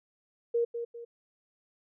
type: tone with echo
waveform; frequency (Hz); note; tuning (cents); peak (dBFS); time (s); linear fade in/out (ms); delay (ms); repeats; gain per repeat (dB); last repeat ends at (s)
sine; 469.5; A#4; +12; -24; 0.54-0.65; 10; 200; 2; -8; 1.05
effects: none